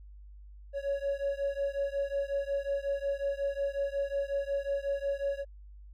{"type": "beating tone pair", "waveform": "triangle", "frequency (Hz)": [556, 561.5], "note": ["C#5", "C#5"], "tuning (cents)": [5, 22], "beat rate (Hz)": 5.5, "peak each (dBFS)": [-30, -31], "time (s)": [0.73, 5.45], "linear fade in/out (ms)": 50, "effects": ["tanh soft clip ceiling -20 dBFS", "added 50 Hz sine -47 dBFS peak until 5.93 s"]}